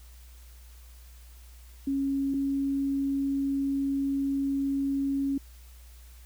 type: tone pair in turn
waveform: sine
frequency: 274.7 / 275.7 Hz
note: C#4 / C#4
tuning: -16 / -9 cents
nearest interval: unison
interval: 7 cents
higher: second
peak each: -25 dBFS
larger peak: neither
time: 1.87-2.34 / 2.34-5.38 s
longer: second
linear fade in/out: 5 ms
effects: added 60 Hz sine -47 dBFS peak until 6.25 s + white hiss -58 dBFS RMS until 6.25 s